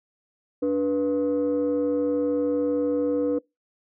sine tone pair together, 290.8 / 489 Hz, D4 / B4, -17 / -17 cents, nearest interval major sixth, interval 900 cents, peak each -22 / -22 dBFS, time 0.62-3.39 s, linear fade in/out 10 ms, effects noise-tail reverb RT60 0.2 s tail -24 dB re dry + tanh soft clip ceiling -17 dBFS

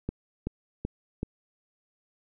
click train, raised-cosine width 3 ms, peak -17 dBFS, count 4, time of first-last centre 0.09-1.231 s, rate 2.63 Hz, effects none

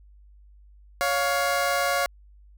20% pulse tone pair together, 559 / 704.3 Hz, C#5 / F5, +14 / +14 cents, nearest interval major third, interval 400 cents, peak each -20 dBFS, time 1.01-2.06 s, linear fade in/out 0 ms, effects added 50 Hz sine -49 dBFS peak until 2.57 s

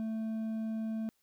triangle tone with hard clipping, 221.4 Hz, A3, 11 cents sharp, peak -34 dBFS, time 0-1.09 s, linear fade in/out 0 ms, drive 7 dB, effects white hiss -75 dBFS RMS until 1.22 s

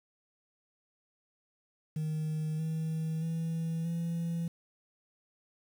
sine tone with pitch steps, 155.56 / 159.66 / 163.86 / 168.18 Hz, D#3 / D#3 / E3 / E3, 0 / +45 / -10 / +35 cents, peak -28 dBFS, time 1.96-4.48 s, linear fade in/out 5 ms, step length 630 ms, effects tanh soft clip ceiling -30 dBFS + 9-bit

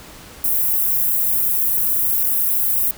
white high-pass noise, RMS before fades -18 dBFS, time 0.44-2.91 s, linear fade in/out 2 ms, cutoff 12000 Hz, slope 24 dB/octave, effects pink hiss -40 dBFS RMS until 2.97 s

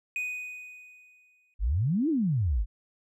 triangle tone with exponential decay, 2489 Hz, D#7, in tune, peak -26 dBFS, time 0.16-1.54 s, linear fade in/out 1 ms, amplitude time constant 300 ms
sine exponential two-way sweep, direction up then down, 43.65 to 340 to 43.65 Hz, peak -23 dBFS, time 1.59-2.66 s, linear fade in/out 50 ms, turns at 2.09 s
effects none

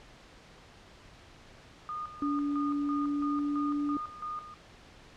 sine tone with tremolo, 1224 Hz, D#6, 29 cents flat, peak -34 dBFS, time 1.89-4.54 s, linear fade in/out 0 ms, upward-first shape square, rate 3 Hz, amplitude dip 70%
sine tone with pitch glide, 288.1 to 290.4 Hz, D4 to D4, -33 to -19 cents, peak -28 dBFS, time 2.22-3.97 s, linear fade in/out 2 ms, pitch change +14 cents, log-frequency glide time 2.88-3.61 s
effects pink hiss -54 dBFS RMS until 5.16 s + low-pass 5000 Hz 12 dB/octave

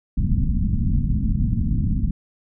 pink low-pass noise, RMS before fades -20 dBFS, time 0.17-2.11 s, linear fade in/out 5 ms, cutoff 240 Hz, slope 48 dB/octave, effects none

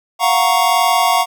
square chord, Gb major seventh, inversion third, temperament equal, 698.5 / 740 / 932.3 / 1108.7 Hz, F5 / Gb5 / Bb5 / Db6, 0 / 0 / 0 / 0 cents, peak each -18 dBFS, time 0.19-1.26 s, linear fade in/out 50 ms, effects none

